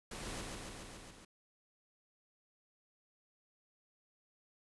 pink noise with echo, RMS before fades -45 dBFS, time 0.11-0.41 s, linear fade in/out 5 ms, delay 140 ms, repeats 6, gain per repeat -2 dB, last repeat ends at 1.25 s, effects resampled to 24000 Hz

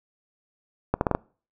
accelerating click train, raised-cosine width 1 ms, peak -7 dBFS, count 5, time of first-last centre 0.94-1.15 s, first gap 71 ms, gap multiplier 0.8, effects noise-tail reverb RT60 0.4 s tail -25 dB re dry

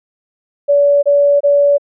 sine tone bursts, 572 Hz, D5, 46 cents flat, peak -7 dBFS, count 3, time 0.68-1.782 s, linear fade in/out 20 ms, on 350 ms, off 26 ms, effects none

